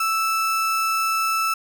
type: tone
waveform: 35% pulse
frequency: 1318 Hz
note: E6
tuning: 1 cent flat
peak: -18 dBFS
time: 0-1.54 s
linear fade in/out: 5 ms
effects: none